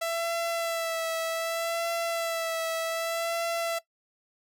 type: tone with vibrato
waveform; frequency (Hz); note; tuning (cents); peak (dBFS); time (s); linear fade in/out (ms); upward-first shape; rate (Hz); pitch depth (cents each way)
sawtooth; 664; E5; +12; -24; 0.01-3.79; 10; sine; 0.65; 27
effects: noise-tail reverb RT60 0.1 s tail -17 dB re dry